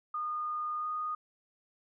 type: tone with pitch glide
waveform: sine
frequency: 1223 to 1234.4 Hz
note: D#6 to D#6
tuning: -30 to -14 cents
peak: -32 dBFS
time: 0.14-1.15 s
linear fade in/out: 5 ms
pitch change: +16 cents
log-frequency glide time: 0.78-0.87 s
effects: none